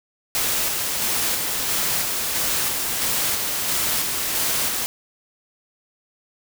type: noise with tremolo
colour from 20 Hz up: white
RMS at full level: -22 dBFS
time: 0.35-4.86 s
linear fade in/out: 0 ms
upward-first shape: square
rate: 1.5 Hz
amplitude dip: 25%
effects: none